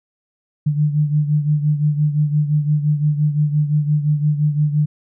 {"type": "beating tone pair", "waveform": "sine", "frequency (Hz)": [148.4, 154.2], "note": ["D3", "D#3"], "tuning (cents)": [18, -15], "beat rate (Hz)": 5.8, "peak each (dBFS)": [-15, -21], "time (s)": [0.66, 4.86], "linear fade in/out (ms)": 10, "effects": []}